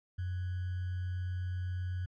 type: tone with sample-and-hold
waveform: sine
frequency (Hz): 90.8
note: F#2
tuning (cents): -32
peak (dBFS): -33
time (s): 0.18-2.06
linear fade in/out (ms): 10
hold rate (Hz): 1575
effects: low-pass 3000 Hz 12 dB/octave